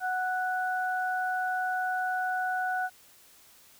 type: tone pair together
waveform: sine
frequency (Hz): 740 / 1480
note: F#5 / F#6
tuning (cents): 0 / 0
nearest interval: octave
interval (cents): 1200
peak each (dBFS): -29 / -31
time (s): 0-2.9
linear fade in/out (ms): 50
effects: white hiss -57 dBFS RMS until 3.79 s